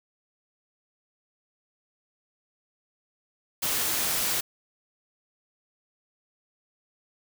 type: noise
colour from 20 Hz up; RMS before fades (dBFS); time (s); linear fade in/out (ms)
white; -27; 3.62-4.41; 10
effects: none